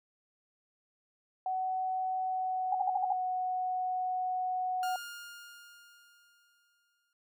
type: tone with pitch glide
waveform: sine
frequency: 749 to 738.3 Hz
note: F#5 to F#5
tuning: +21 to -4 cents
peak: -30 dBFS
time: 1.46-4.96 s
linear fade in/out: 2 ms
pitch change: -25 cents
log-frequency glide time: 2.22-3.23 s
type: tone bursts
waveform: sine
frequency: 800 Hz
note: G5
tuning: 35 cents sharp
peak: -27 dBFS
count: 6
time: 2.72-3.128 s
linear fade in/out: 5 ms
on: 28 ms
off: 48 ms
type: tone with exponential decay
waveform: sawtooth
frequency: 1414 Hz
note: F6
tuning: 21 cents sharp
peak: -34 dBFS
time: 4.83-7.13 s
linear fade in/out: 1 ms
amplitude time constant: 500 ms
effects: none